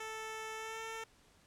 10% pulse tone with pitch glide, 440 to 448.2 Hz, A4 to A4, 0 to +32 cents, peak -33 dBFS, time 0-1.04 s, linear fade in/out 5 ms, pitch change +32 cents, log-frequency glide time 0.56-0.82 s, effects pink hiss -66 dBFS RMS until 1.46 s + low-pass 10000 Hz 12 dB/octave

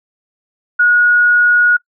sine tone, 1450 Hz, F#6, 35 cents flat, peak -7 dBFS, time 0.79-1.77 s, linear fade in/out 10 ms, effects noise-tail reverb RT60 0.1 s tail -24 dB re dry

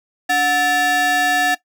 square ring-modulated tone, 510 Hz, C5, 44 cents flat, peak -12 dBFS, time 0.29-1.55 s, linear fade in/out 10 ms, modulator 1240 Hz, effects noise-tail reverb RT60 0.1 s tail -17 dB re dry

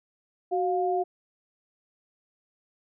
sine tone pair together, 371.1 / 707 Hz, F#4 / F5, +5 / +21 cents, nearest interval major seventh, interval 1116 cents, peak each -26 dBFS, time 0.51-1.04 s, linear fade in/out 20 ms, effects none

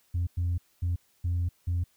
sine tone bursts at uneven times, 87.3 Hz, F2, in tune, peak -23 dBFS, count 5, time 0.14-0.27 / 0.37-0.58 / 0.82-0.96 / 1.24-1.49 / 1.67-1.84 s, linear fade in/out 10 ms, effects tanh soft clip ceiling -23 dBFS + white hiss -67 dBFS RMS until 1.96 s

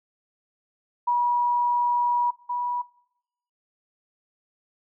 sine tone pair in turn, 966 / 973.8 Hz, B5 / B5, -39 / -25 cents, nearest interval unison, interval 14 cents, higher second, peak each -19 / -25 dBFS, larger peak first, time 1.07-2.31 / 2.49-2.82 s, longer first, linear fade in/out 10 ms, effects noise-tail reverb RT60 0.8 s tail -22 dB re dry

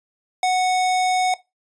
square tone, 738 Hz, F#5, 5 cents flat, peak -17 dBFS, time 0.43-1.34 s, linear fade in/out 2 ms, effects noise-tail reverb RT60 0.2 s tail -18 dB re dry + resampled to 22050 Hz

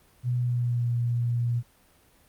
sine tone with pitch glide, 123.2 to 119.49 Hz, B2 to A#2, -4 to +43 cents, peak -23 dBFS, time 0.23-1.63 s, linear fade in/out 50 ms, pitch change -53 cents, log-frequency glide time 0.35-0.88 s, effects pink hiss -60 dBFS RMS until 2.28 s + Opus 32 kbps

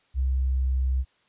sine tone with pitch glide, 65.41 to 64.92 Hz, C2 to C2, 0 to -13 cents, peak -21 dBFS, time 0.14-1.05 s, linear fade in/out 50 ms, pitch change -13 cents, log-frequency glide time 0.27-0.72 s, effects white hiss -65 dBFS RMS until 1.28 s + resampled to 8000 Hz

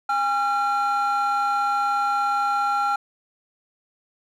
triangle tone pair together, 814 / 1369 Hz, G#5 / F6, -35 / -35 cents, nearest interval major sixth, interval 900 cents, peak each -20 dBFS, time 0.09-2.96 s, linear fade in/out 5 ms, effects tanh soft clip ceiling -12 dBFS

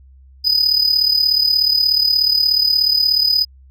triangle tone with amplitude modulation, 4987 Hz, D#8, 3 cents sharp, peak -8 dBFS, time 0.44-3.45 s, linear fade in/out 20 ms, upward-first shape sine, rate 36.7 Hz, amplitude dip 70%, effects added 66 Hz sine -42 dBFS peak until 3.7 s

